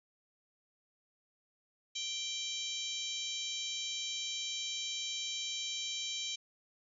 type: harmonic tone with a mistuned harmonic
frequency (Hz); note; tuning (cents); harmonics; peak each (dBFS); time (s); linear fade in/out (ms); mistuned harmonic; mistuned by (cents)
784; G5; 0; 3 / 4 / 5 / 6 / 7 / 8 / 9; -47 / -40 / -41 / -52 / -47 / -45 / -48; 1.95-6.36; 10; 6; -35
effects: none